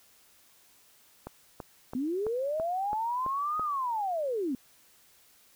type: click train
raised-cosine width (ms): 1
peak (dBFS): -24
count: 8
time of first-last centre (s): 1.27-3.596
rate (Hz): 3.01
type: linear two-way sweep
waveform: sine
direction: up then down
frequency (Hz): 240 to 1267 to 240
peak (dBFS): -28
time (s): 1.95-4.55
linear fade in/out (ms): 2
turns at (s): 3.61
effects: white hiss -61 dBFS RMS until 5.55 s